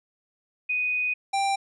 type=tone pair in turn; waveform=sine / square; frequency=2489 / 788.1 Hz; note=D#7 / G5; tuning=0 / +9 cents; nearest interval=octave + minor sixth; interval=1991 cents; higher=first; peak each=-23 dBFS; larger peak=neither; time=0.69-1.14 / 1.33-1.56 s; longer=first; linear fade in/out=10 ms; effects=resampled to 24000 Hz